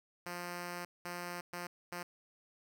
5% pulse tone bursts at uneven times, 175.8 Hz, F3, 12 cents sharp, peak -29 dBFS, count 4, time 0.26-0.85 / 1.05-1.41 / 1.53-1.67 / 1.92-2.03 s, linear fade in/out 5 ms, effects none

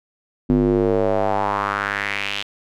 square tone with band-pass filter sweep, 50.4 Hz, G1, 49 cents sharp, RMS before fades -20 dBFS, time 0.49-2.43 s, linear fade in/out 10 ms, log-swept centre 260 to 3200 Hz, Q 3.1, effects none

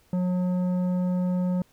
sine tone with tanh clipping, 180.9 Hz, F#3, 39 cents flat, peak -24 dBFS, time 0.13-1.62 s, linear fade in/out 2 ms, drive 10 dB, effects pink hiss -62 dBFS RMS until 1.72 s

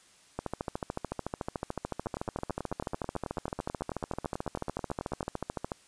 two click trains, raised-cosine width 1 ms, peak -18 / -20 dBFS, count 74 / 30, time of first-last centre 0.39-5.718 / 2.06-5.229 s, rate 13.7 / 9.15 Hz, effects white hiss -60 dBFS RMS until 5.87 s + resampled to 22050 Hz

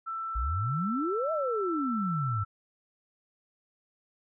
sine tone, 1331 Hz, E6, 16 cents sharp, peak -32 dBFS, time 0.06-2.45 s, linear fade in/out 20 ms
sine exponential two-way sweep, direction up then down, 52.3 to 658 to 97.3 Hz, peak -28 dBFS, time 0.35-2.44 s, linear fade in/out 10 ms, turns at 1.32 s
effects none

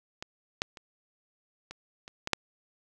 clicks, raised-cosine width 0.2 ms, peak -20 / -10 / -28 / -24 / -27 / -15 / -6 dBFS, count 7, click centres 0.225 / 0.619 / 0.772 / 1.71 / 2.079 / 2.274 / 2.333 s, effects none

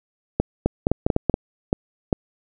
clicks, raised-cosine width 2 ms, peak -4 dBFS, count 11, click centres 0.4 / 0.66 / 0.869 / 0.916 / 1.065 / 1.102 / 1.164 / 1.297 / 1.341 / 1.729 / 2.128 s, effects none

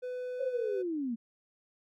triangle tone, 500 Hz, B4, 21 cents sharp, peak -33 dBFS, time 0.02-0.83 s, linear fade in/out 20 ms
sine linear sweep, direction down, 554.4 to 219.9 Hz, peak -31 dBFS, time 0.39-1.16 s, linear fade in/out 20 ms
effects none

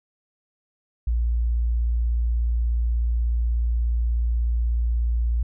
sine tone, 58.27 Hz, A#1, in tune, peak -19 dBFS, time 1.07-5.43 s, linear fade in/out 5 ms, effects none

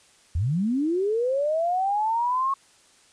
sine linear sweep, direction up, 71.4 to 1100 Hz, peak -21 dBFS, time 0.35-2.54 s, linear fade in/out 5 ms, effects white hiss -57 dBFS RMS until 3.12 s + resampled to 22050 Hz

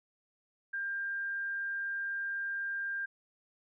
sine tone, 1596 Hz, G6, 31 cents sharp, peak -33 dBFS, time 0.73-3.06 s, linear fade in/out 10 ms, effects none

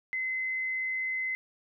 sine tone, 2049 Hz, C7, 37 cents flat, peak -29 dBFS, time 0.13-1.35 s, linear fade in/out 0 ms, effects none

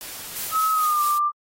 white noise, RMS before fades -36 dBFS, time 0.01-0.57 s, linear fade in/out 0 ms
blue noise with tremolo, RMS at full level -29 dBFS, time 0.36-1.18 s, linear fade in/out 0 ms, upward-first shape sine, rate 4.6 Hz, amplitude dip 35%
sine tone with pitch glide, 1285 to 1185.2 Hz, E6 to D6, -45 to +15 cents, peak -18 dBFS, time 0.51-1.32 s, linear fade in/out 50 ms, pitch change -140 cents, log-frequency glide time 0.72-1.02 s
effects AAC 48 kbps

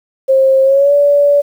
sine tone with pitch glide, 533 to 574.6 Hz, C5 to D5, +32 to -38 cents, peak -6 dBFS, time 0.28-1.42 s, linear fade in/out 20 ms, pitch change +130 cents, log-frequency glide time 0.63-0.93 s, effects 7-bit

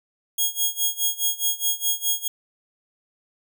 5% pulse tone with tremolo, 3300 Hz, G#7, 12 cents flat, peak -10 dBFS, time 0.38-2.28 s, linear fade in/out 5 ms, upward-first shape sine, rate 4.8 Hz, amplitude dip 90%, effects none

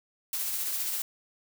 blue noise with tremolo, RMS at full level -30 dBFS, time 0.33-1.02 s, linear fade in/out 2 ms, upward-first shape triangle, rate 15 Hz, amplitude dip 35%, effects none

